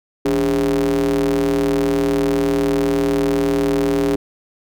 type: ring-modulated tone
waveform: square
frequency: 61 Hz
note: B1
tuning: 21 cents flat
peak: -13 dBFS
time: 0.25-4.16 s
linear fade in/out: 5 ms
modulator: 346 Hz
effects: none

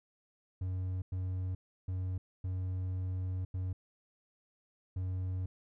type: tone bursts at uneven times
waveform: triangle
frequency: 92.5 Hz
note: F#2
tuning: in tune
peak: -31 dBFS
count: 6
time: 0.61-1.02 / 1.12-1.55 / 1.88-2.18 / 2.44-3.45 / 3.54-3.73 / 4.96-5.46 s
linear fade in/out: 5 ms
effects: none

